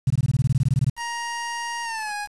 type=tone bursts; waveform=sine; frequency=130.81 Hz; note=C3; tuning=in tune; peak=-15 dBFS; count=16; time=0.07-0.898 s; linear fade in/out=5 ms; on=33 ms; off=20 ms
type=tone with pitch glide; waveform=25% pulse; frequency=940 to 827.8 Hz; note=A#5 to G#5; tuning=+14 to -6 cents; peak=-23 dBFS; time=0.96-2.28 s; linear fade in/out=50 ms; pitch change=-220 cents; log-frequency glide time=1.83-2.13 s
effects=resampled to 24000 Hz + 7-bit